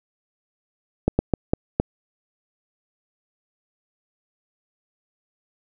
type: slowing click train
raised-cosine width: 2 ms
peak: -4 dBFS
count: 5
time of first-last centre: 1.08-1.8 s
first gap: 110 ms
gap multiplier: 1.34
effects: none

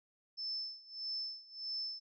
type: tone with tremolo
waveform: sine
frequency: 5274 Hz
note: E8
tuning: in tune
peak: -36 dBFS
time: 0.37-2 s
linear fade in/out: 20 ms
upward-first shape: sine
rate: 1.6 Hz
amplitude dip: 90%
effects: none

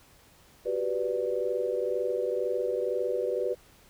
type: chord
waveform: sine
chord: G major seventh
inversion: third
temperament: equal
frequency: 370 / 392 / 493.9 / 587.3 Hz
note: F#4 / G4 / B4 / D5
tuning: 0 / 0 / 0 / 0 cents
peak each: -34 / -33 / -29 / -34 dBFS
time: 0.65-3.55 s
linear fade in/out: 20 ms
effects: pink hiss -58 dBFS RMS until 3.89 s

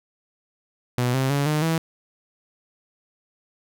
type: tone with pitch steps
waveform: sawtooth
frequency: 123.47 / 132.33 / 141.83 / 152.01 / 162.92 Hz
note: B2 / C3 / C#3 / D#3 / E3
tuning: 0 / +20 / +40 / -40 / -20 cents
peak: -16 dBFS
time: 0.98-1.78 s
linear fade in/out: 0 ms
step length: 160 ms
effects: none

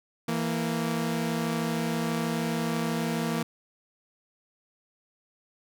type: tone pair together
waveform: sawtooth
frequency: 165.2 / 231.6 Hz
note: E3 / A#3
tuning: +4 / -11 cents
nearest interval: tritone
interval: 585 cents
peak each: -26 / -25 dBFS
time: 0.28-3.43 s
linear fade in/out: 5 ms
effects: none

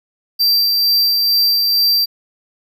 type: tone with tremolo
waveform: square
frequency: 4699 Hz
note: D8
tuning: in tune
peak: -11 dBFS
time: 0.39-2.06 s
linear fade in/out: 20 ms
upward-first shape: sine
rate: 2.2 Hz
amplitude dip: 25%
effects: none

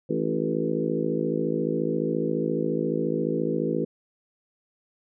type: harmonic tone with a mistuned harmonic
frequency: 54.4 Hz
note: A1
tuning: 19 cents flat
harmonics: 3 / 4 / 5 / 6 / 7 / 8 / 9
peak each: -31 / -31 / -31 / -31 / -31 / -31 / -31 dBFS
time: 0.09-3.85 s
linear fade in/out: 10 ms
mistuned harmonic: 6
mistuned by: +33 cents
effects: none

